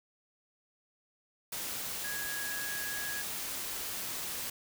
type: tone in noise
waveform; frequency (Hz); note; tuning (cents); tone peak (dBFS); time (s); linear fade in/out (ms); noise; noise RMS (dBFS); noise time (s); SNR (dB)
sine; 1661.2; G#6; 0; -38; 2.04-3.22; 5; white; -38; 1.52-4.5; -3
effects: none